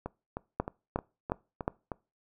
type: two click trains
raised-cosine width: 1 ms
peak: -14 / -21 dBFS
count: 4 / 7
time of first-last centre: 0.6-1.679 / 0.06-1.918 s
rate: 2.78 / 3.23 Hz
effects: noise-tail reverb RT60 0.3 s tail -23 dB re dry